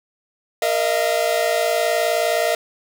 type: chord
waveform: 45% pulse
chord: Bb suspended fourth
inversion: none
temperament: equal with one note detuned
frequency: 466.2 / 622.3 / 681.7 Hz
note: Bb4 / Eb5 / F5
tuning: 0 / 0 / -42 cents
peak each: -24 / -21 / -21 dBFS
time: 0.62-2.55 s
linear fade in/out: 2 ms
effects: none